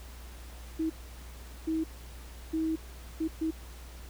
sine tone bursts at uneven times, 320.1 Hz, D#4, 49 cents sharp, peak -27 dBFS, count 5, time 0.79-0.9 / 1.67-1.84 / 2.53-2.76 / 3.2-3.28 / 3.41-3.51 s, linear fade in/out 10 ms, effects added 60 Hz sine -44 dBFS peak until 4.09 s + pink hiss -52 dBFS RMS until 4.09 s

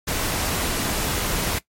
pink noise, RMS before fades -24 dBFS, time 0.07-1.59 s, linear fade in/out 10 ms, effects noise-tail reverb RT60 0.1 s tail -18 dB re dry + MP3 64 kbps

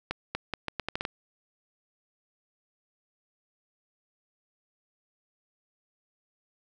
accelerating click train, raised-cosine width 0.3 ms, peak -14 dBFS, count 9, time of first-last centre 0.11-1.051 s, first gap 240 ms, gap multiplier 0.78, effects none

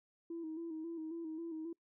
sine tone with vibrato, 325.4 Hz, E4, 22 cents flat, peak -39 dBFS, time 0.3-1.73 s, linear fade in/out 5 ms, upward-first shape square, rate 3.7 Hz, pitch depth 49 cents each way, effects noise-tail reverb RT60 0.1 s tail -25 dB re dry + tanh soft clip ceiling -36 dBFS

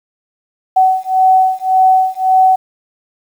sine beating tone pair, 752 / 753.8 Hz, F#5 / F#5, +28 / +32 cents, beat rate 1.8 Hz, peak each -11 dBFS, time 0.76-2.56 s, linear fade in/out 10 ms, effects 7-bit

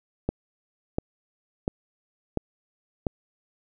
click train, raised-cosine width 2 ms, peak -11 dBFS, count 5, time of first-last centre 0.29-3.068 s, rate 1.44 Hz, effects none

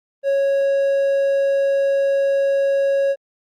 triangle tone, 552 Hz, C#5, 7 cents flat, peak -13 dBFS, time 0.23-3.16 s, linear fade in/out 50 ms, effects Opus 32 kbps

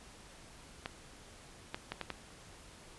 clicks, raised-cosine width 0.3 ms, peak -21 dBFS, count 5, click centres 0.859 / 1.745 / 1.92 / 2.013 / 2.103 s, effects pink hiss -55 dBFS RMS until 2.98 s + resampled to 24000 Hz

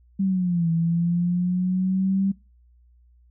sine linear two-way sweep, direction down then up, 196 to 164.3 to 196 Hz, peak -19 dBFS, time 0.19-2.32 s, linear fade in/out 10 ms, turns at 0.7 s, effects noise-tail reverb RT60 0.3 s tail -24 dB re dry + added 60 Hz sine -53 dBFS peak until 3.3 s

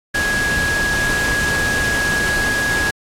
sine tone in noise, 1661.2 Hz, G#6, in tune, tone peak -17 dBFS, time 0.14-2.91 s, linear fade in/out 10 ms, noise pink, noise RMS -22 dBFS, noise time 0.14-2.91 s, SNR +2 dB, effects low-pass 10000 Hz 12 dB/octave + AAC 64 kbps

